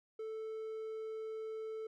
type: tone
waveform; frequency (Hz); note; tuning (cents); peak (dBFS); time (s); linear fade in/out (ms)
triangle; 440; A4; 0; -38; 0.19-1.87; 5
effects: none